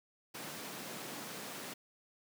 pink high-pass noise, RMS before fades -45 dBFS, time 0.34-1.74 s, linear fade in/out 10 ms, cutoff 160 Hz, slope 24 dB/octave, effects none

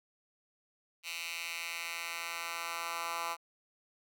10% pulse tone with high-pass filter sweep, 168.3 Hz, E3, 36 cents sharp, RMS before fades -39 dBFS, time 1.03-3.37 s, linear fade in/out 50 ms, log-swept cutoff 2700 to 1100 Hz, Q 1.9, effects none

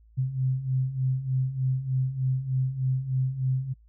sine beating tone pair, 128.3 / 131.6 Hz, C3 / C3, -34 / +10 cents, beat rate 3.3 Hz, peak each -30 / -25 dBFS, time 0.17-3.74 s, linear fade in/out 20 ms, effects noise-tail reverb RT60 0.1 s tail -26 dB re dry + added 55 Hz sine -53 dBFS peak until 3.88 s

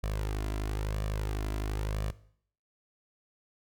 sawtooth tone with flanger, 51.91 Hz, G#1, in tune, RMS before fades -32 dBFS, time 0.03-2.11 s, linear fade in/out 10 ms, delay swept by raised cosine 1.7 to 3 ms, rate 1 Hz, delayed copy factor +0.6, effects noise-tail reverb RT60 0.6 s tail -18 dB re dry

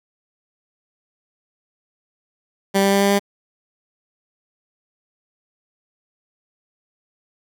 15% pulse tone with pitch steps, 196 / 197.14 / 198.28 / 199.43 / 200.6 Hz, G3 / G3 / G3 / G3 / G3, 0 / +10 / +20 / +30 / +40 cents, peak -8 dBFS, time 2.74-3.195 s, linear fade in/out 20 ms, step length 91 ms, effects none

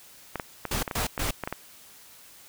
clicks, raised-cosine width 0.5 ms, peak -15 dBFS, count 11, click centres 0.357 / 0.398 / 0.653 / 0.821 / 0.878 / 0.912 / 1.178 / 1.289 / 1.437 / 1.475 / 1.526 s
pink noise bursts, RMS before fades -28 dBFS, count 3, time 0.71-1.31 s, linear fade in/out 5 ms, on 120 ms, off 120 ms
effects white hiss -51 dBFS RMS until 2.48 s

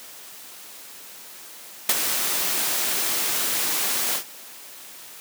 white noise with ADSR envelope, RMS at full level -17 dBFS, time 1.89-4.24 s, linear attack 3 ms, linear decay 38 ms, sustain -7 dB, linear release 93 ms, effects white hiss -42 dBFS RMS until 5.2 s + high-pass 200 Hz 12 dB/octave

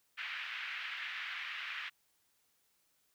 pink band-pass noise, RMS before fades -42 dBFS, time 0.17-1.9 s, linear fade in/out 20 ms, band 1600 to 2900 Hz, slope 24 dB/octave, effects white hiss -75 dBFS RMS until 3.14 s

